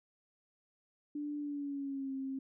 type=tone with pitch glide; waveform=sine; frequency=293.7 to 267.8 Hz; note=D4 to C4; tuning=0 to +40 cents; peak=-36 dBFS; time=1.15-2.39 s; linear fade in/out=5 ms; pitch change=-160 cents; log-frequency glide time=1.38-2.13 s; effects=none